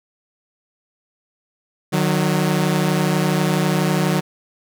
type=tone pair together; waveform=sawtooth; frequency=152.88 / 185 Hz; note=D#3 / F#3; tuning=-30 / 0 cents; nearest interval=minor third; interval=330 cents; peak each=-15 dBFS; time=1.92-4.21 s; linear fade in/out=20 ms; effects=none